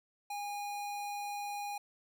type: tone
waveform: square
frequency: 818 Hz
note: G#5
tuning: 26 cents flat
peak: -38 dBFS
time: 0.3-1.78 s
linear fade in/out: 5 ms
effects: none